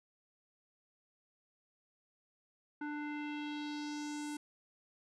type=tone with low-pass filter sweep; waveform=square; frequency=296.3 Hz; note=D4; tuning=15 cents sharp; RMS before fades=-41 dBFS; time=2.81-4.37 s; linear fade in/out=5 ms; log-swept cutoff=1500 to 9400 Hz; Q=2.4; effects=none